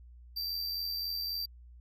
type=tone with amplitude modulation; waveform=square; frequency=4685 Hz; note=D8; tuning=5 cents flat; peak=-32 dBFS; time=0.36-1.46 s; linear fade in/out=10 ms; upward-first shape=sine; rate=83.7 Hz; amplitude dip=40%; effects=added 60 Hz sine -50 dBFS peak until 1.8 s